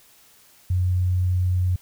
sine tone, 90.9 Hz, F#2, 30 cents flat, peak -18 dBFS, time 0.7-1.76 s, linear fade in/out 5 ms, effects white hiss -54 dBFS RMS until 1.81 s

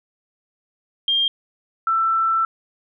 sine tone pair in turn, 3204 / 1333.2 Hz, G7 / E6, +37 / +19 cents, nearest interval octave + minor third, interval 1518 cents, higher first, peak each -16 dBFS, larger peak neither, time 1.08-1.28 / 1.87-2.45 s, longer second, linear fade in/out 2 ms, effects none

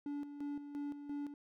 triangle tone with tremolo, 288.1 Hz, D4, 33 cents flat, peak -36 dBFS, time 0.06-1.34 s, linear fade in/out 2 ms, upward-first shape square, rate 2.9 Hz, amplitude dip 60%, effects none

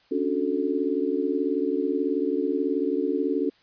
sine chord, D major seventh, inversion third, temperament just, 275.3 / 293.7 / 367.1 / 440.5 Hz, C#4 / D4 / F#4 / A4, -12 / 0 / -14 / +2 cents, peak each -28 dBFS, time 0.11-3.5 s, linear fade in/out 10 ms, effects white hiss -60 dBFS RMS until 3.62 s + resampled to 11025 Hz

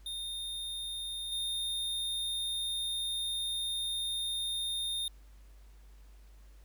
square tone with level steps, 3657 Hz, A#7, 34 cents flat, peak -37 / -33 dBFS, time 0.06-5.08 s, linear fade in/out 2 ms, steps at 1.32 s, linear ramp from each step 2 ms, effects added 50 Hz sine -52 dBFS peak until 6.64 s + pink hiss -67 dBFS RMS until 6.64 s

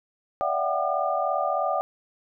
sine tone cluster, 578 / 655 / 730 / 773 / 1206 Hz, D5 / E5 / F#5 / G5 / D6, -28 / -11 / -24 / -24 / +46 cents, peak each -29 dBFS, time 0.41-1.81 s, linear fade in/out 0 ms, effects none

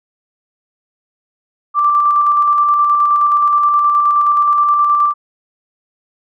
sine tone with tremolo, 1174.7 Hz, D6, in tune, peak -8 dBFS, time 1.74-5.14 s, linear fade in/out 50 ms, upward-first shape square, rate 9.5 Hz, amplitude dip 25%, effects none

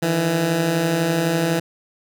15% pulse beating tone pair, 154.4 / 166.4 Hz, D#3 / E3, -13 / +17 cents, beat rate 12 Hz, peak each -21 / -12 dBFS, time 0.02-1.6 s, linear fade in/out 10 ms, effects none

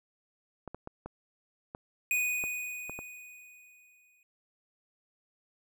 clicks, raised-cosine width 1 ms, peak -26 dBFS, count 8, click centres 0.677 / 0.746 / 0.874 / 1.06 / 1.749 / 2.439 / 2.896 / 2.99 s
square tone with exponential decay, 2481 Hz, D#7, 6 cents flat, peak -26 dBFS, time 2.11-4.23 s, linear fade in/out 1 ms, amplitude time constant 460 ms
effects none

